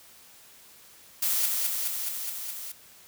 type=noise with echo; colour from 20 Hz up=blue; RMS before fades=-26 dBFS; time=1.22-1.46 s; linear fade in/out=5 ms; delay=210 ms; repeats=6; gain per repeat=-2 dB; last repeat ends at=2.72 s; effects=white hiss -53 dBFS RMS until 3.07 s